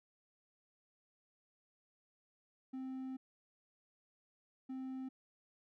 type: tone bursts at uneven times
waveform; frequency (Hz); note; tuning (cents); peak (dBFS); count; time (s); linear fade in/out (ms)
triangle; 261.6; C4; 0; -39; 2; 2.73-3.17 / 4.69-5.09; 10
effects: none